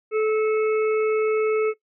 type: harmonic tone with a mistuned harmonic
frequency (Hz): 433.8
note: A4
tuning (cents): -25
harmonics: 1 / 3 / 5 / 6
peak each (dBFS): -18 / -31 / -34 / -39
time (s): 0.11-1.74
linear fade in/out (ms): 50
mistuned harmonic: 5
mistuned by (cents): +17
effects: noise-tail reverb RT60 0.1 s tail -18 dB re dry